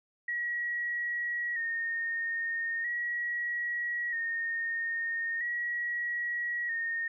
sine tone with vibrato, 1877 Hz, A#6, 11 cents sharp, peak -30 dBFS, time 0.28-7.08 s, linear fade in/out 5 ms, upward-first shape square, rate 0.39 Hz, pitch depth 34 cents each way, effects none

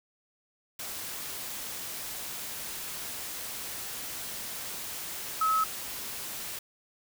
sine tone in noise, 1288 Hz, E6, 41 cents flat, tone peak -23 dBFS, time 5.41-5.64 s, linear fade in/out 5 ms, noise white, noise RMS -38 dBFS, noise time 0.79-6.59 s, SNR +12 dB, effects none

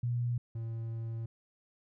sine / triangle tone pair in turn, 120.7 / 113.93 Hz, B2 / A#2, -39 / -39 cents, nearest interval minor second, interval 100 cents, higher first, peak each -29 / -33 dBFS, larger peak first, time 0.03-0.38 / 0.55-1.26 s, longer second, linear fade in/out 5 ms, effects none

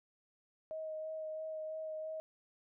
sine tone with vibrato, 629 Hz, D#5, 19 cents sharp, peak -39 dBFS, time 0.71-2.2 s, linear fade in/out 0 ms, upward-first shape sine, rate 3 Hz, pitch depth 13 cents each way, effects none

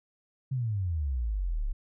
sine exponential sweep, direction down, 136.7 to 32.27 Hz, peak -27 dBFS, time 0.51-1.73 s, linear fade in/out 10 ms, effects none

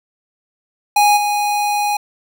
square tone with level steps, 827 Hz, G#5, 8 cents flat, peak -10 / -16 dBFS, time 0.96-1.97 s, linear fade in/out 5 ms, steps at 1.16 s, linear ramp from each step 20 ms, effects none

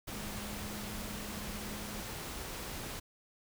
sine tone in noise, 207.7 Hz, G#3, in tune, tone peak -45 dBFS, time 0.12-2.01 s, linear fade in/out 10 ms, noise pink, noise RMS -42 dBFS, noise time 0.07-3 s, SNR -6 dB, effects none

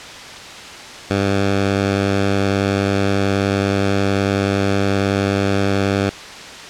10% pulse tone, 98.8 Hz, G2, 14 cents sharp, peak -7 dBFS, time 1.1-6.1 s, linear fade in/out 10 ms, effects white hiss -33 dBFS RMS until 6.69 s + low-pass 5000 Hz 12 dB/octave

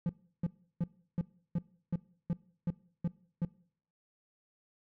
triangle tone bursts, 171.7 Hz, F3, 29 cents flat, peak -26 dBFS, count 10, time 0.06-3.45 s, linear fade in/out 2 ms, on 33 ms, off 340 ms, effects noise-tail reverb RT60 0.6 s tail -22 dB re dry

